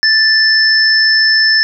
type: tone pair together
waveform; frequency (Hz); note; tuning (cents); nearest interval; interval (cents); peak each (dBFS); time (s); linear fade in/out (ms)
sine; 1760 / 5274; A6 / E8; 0 / 0; octave + perfect fifth; 1900; -10; 0.03-1.63; 0
effects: none

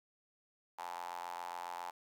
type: tone with high-pass filter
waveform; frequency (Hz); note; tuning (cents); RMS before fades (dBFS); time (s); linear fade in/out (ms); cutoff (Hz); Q
sawtooth; 87.31; F2; 0; -44; 0.78-1.91; 10; 870; 6.7
effects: none

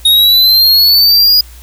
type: exponential sweep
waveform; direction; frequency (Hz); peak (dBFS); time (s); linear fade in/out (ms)
square; up; 3729 to 4928; -5; 0.05-1.41; 5
effects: added 60 Hz sine -32 dBFS peak until 1.62 s + white hiss -40 dBFS RMS until 1.62 s

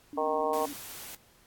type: tone with vibrato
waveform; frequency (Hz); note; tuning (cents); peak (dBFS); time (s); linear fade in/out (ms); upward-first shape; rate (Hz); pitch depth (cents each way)
sine; 285.2; C#4; +49; -38; 0.13-0.73; 0; square; 18; 57
type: harmonic tone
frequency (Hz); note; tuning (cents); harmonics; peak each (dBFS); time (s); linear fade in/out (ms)
155.1; D#3; -5; 3 / 4 / 5 / 6 / 7; -31 / -32 / -33 / -34 / -34; 0.17-0.66; 10
type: noise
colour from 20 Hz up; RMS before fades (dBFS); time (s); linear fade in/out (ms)
white; -43; 0.53-1.15; 2
effects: pink hiss -61 dBFS RMS until 1.46 s + AAC 64 kbps

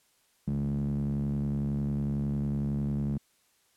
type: tone with band-pass filter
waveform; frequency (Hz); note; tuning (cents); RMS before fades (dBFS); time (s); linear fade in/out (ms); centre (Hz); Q
sawtooth; 71; C#2; +42; -30; 0.47-3.18; 10; 180; 8.3
effects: white hiss -68 dBFS RMS until 3.76 s + low-pass 12000 Hz 12 dB/octave

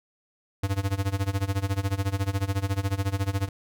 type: tone with tremolo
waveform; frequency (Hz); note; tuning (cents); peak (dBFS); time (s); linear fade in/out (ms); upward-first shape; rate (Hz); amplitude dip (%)
square; 98; G2; 0; -22; 0.63-3.49; 5; sine; 14; 90
effects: none

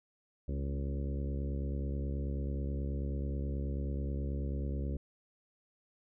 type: harmonic tone with a mistuned harmonic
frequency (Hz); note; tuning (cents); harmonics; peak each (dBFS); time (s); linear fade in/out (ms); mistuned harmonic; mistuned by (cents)
69.3; C#2; 0; 1 / 2 / 3 / 4 / 5 / 6 / 7 / 8; -34 / -40 / -44 / -46 / -48 / -50 / -51 / -52; 0.48-4.97; 5; 3; +45
effects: none

